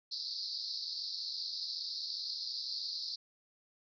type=band-pass noise; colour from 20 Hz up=pink; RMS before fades=-40 dBFS; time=0.11-3.16 s; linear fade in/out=10 ms; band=4100 to 5100 Hz; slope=96 dB/octave; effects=none